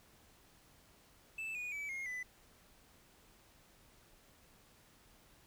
triangle tone with pitch steps, 2637 / 2460 / 2296 / 2142 / 1998.5 Hz, E7 / D#7 / D7 / C7 / B6, 0 / -20 / -40 / +40 / +20 cents, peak -38 dBFS, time 1.38-2.23 s, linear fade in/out 5 ms, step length 170 ms, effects pink hiss -65 dBFS RMS until 5.46 s

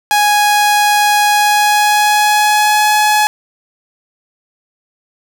sawtooth tone with pitch glide, 830.6 to 845.6 Hz, G#5 to G#5, 0 to +31 cents, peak -5 dBFS, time 0.11-3.27 s, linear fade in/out 0 ms, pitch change +31 cents, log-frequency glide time 1.28-2.91 s, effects none

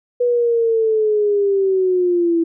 sine linear sweep, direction down, 490.7 to 329.6 Hz, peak -13 dBFS, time 0.2-2.44 s, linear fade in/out 10 ms, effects none

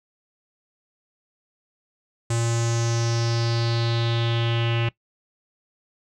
square tone with low-pass filter sweep, 116.54 Hz, A#2, in tune, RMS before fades -23 dBFS, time 2.3-4.89 s, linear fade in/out 5 ms, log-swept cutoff 7900 to 2700 Hz, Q 4.6, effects noise-tail reverb RT60 0.1 s tail -20 dB re dry

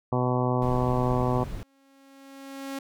harmonic tone, 125.2 Hz, B2, 24 cents sharp, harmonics 1 / 2 / 3 / 4 / 5 / 6 / 7 / 8 / 9, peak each -26 / -29 / -31 / -32 / -33 / -34 / -34 / -35 / -36 dBFS, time 0.12-1.44 s, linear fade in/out 5 ms
brown noise, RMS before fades -34 dBFS, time 0.62-1.63 s, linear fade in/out 0 ms
sawtooth tone with exponential growth, 272.8 Hz, C#4, 28 cents flat, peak -27 dBFS, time 1.41-2.79 s, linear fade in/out 5 ms, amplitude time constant 300 ms
effects none

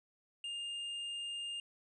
triangle tone with hard clipping, 2815 Hz, F7, 13 cents sharp, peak -40 dBFS, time 0.44-1.6 s, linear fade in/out 2 ms, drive 8 dB, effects resampled to 22050 Hz

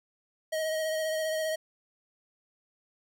square tone with vibrato, 631 Hz, D#5, 24 cents sharp, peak -29 dBFS, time 0.52-1.56 s, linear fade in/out 10 ms, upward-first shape triangle, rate 15 Hz, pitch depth 26 cents each way, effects none

